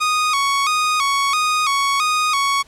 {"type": "tone with vibrato", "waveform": "sawtooth", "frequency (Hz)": 1174.7, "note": "D6", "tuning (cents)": 0, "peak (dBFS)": -12, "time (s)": [0, 2.63], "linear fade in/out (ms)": 20, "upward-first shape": "square", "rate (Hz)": 1.5, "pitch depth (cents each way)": 93, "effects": ["pink hiss -50 dBFS RMS until 2.67 s", "low-pass 9000 Hz 12 dB/octave"]}